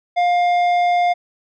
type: tone with tanh clipping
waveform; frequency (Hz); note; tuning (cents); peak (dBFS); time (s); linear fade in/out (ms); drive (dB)
sine; 706; F5; +19; -15; 0.16-1.14; 20; 10
effects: none